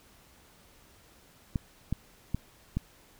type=clicks; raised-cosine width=5 ms; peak=-16 dBFS; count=4; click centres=1.558 / 1.926 / 2.346 / 2.77 s; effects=pink hiss -59 dBFS RMS until 3.19 s